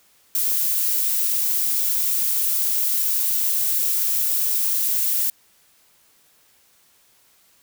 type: noise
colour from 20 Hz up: violet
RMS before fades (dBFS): -21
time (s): 0.35-5.3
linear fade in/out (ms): 2
effects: white hiss -58 dBFS RMS until 7.62 s